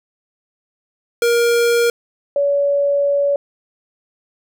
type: tone pair in turn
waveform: square / sine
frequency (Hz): 471.3 / 567.3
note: A#4 / C#5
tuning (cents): +19 / +40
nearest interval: minor third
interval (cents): 321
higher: second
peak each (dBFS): -13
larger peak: neither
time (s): 1.22-1.9 / 2.36-3.36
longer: second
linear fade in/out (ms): 2
effects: none